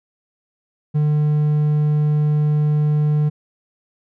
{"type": "tone", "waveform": "triangle", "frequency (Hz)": 150, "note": "D3", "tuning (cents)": 37, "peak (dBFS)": -12, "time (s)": [0.94, 3.3], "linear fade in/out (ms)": 20, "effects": []}